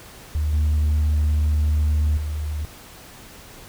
sine tone with level steps, 75.7 Hz, D#2, 47 cents flat, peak -18 / -14 / -23 dBFS, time 0.35-2.65 s, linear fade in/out 0 ms, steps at 0.53 / 2.17 s, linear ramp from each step 5 ms, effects tanh soft clip ceiling -15 dBFS + pink hiss -43 dBFS RMS until 3.68 s

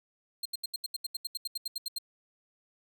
sawtooth tone bursts, 4186 Hz, C8, in tune, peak -29 dBFS, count 16, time 0.43-1.985 s, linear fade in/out 5 ms, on 25 ms, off 77 ms, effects none

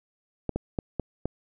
clicks, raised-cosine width 2 ms, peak -14 dBFS, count 5, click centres 0.493 / 0.56 / 0.788 / 0.997 / 1.256 s, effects none

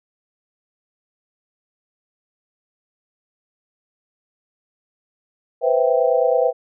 sine chord, C major seventh, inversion third, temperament equal, 493.9 / 523.3 / 659.3 / 784 Hz, B4 / C5 / E5 / G5, 0 / 0 / 0 / 0 cents, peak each -18 / -19 / -20 / -24 dBFS, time 5.61-6.53 s, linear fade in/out 50 ms, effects none

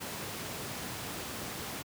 pink noise, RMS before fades -39 dBFS, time 0-1.83 s, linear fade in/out 20 ms, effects high-pass 100 Hz 12 dB/octave

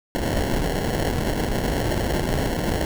pink noise with sample-and-hold, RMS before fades -23 dBFS, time 0.15-2.85 s, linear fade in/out 0 ms, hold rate 1225 Hz, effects none

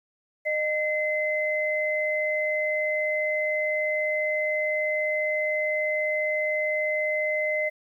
sine tone pair together, 612 / 2053 Hz, D#5 / C7, -29 / -33 cents, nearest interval octave + major sixth, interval 2096 cents, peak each -26 dBFS, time 0.45-7.7 s, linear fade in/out 20 ms, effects 10-bit

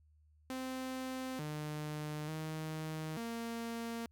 sawtooth tone with pitch steps, 259.5 / 151.3 / 157 / 231.3 Hz, C4 / D#3 / D#3 / A#3, -14 / -48 / +16 / -13 cents, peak -35 dBFS, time 0.5-4.06 s, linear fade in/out 0 ms, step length 890 ms, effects added 76 Hz sine -64 dBFS peak until 4.11 s

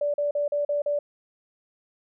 sine tone bursts, 582 Hz, D5, 16 cents flat, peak -22 dBFS, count 6, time 0.01-0.99 s, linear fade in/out 5 ms, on 130 ms, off 40 ms, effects none

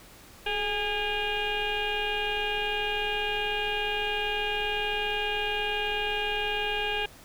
sine tone with frequency modulation, 1632 Hz, G#6, 31 cents flat, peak -26 dBFS, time 0.46-7.06 s, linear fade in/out 5 ms, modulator 403 Hz, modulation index 3.7, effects pink hiss -51 dBFS RMS until 7.24 s

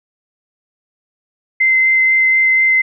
sine tone with vibrato, 2069 Hz, C7, 20 cents flat, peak -9 dBFS, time 1.6-2.82 s, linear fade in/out 10 ms, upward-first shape sine, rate 4.1 Hz, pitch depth 8 cents each way, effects none

